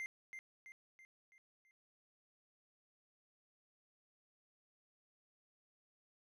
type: tone with echo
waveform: triangle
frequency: 2092 Hz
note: C7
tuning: 1 cent flat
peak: -39 dBFS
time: 0-0.06 s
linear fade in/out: 0 ms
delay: 330 ms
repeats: 5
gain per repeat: -6 dB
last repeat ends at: 1.71 s
effects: none